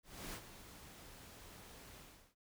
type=noise with ADSR envelope; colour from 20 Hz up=pink; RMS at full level=-45 dBFS; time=0.03-2.35 s; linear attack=300 ms; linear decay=75 ms; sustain=-11 dB; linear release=360 ms; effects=none